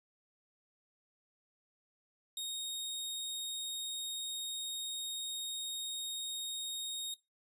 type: tone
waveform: sawtooth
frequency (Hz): 3729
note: A#7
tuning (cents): 0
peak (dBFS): -34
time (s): 2.37-7.14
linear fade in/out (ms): 2
effects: noise-tail reverb RT60 0.2 s tail -21 dB re dry + resampled to 32000 Hz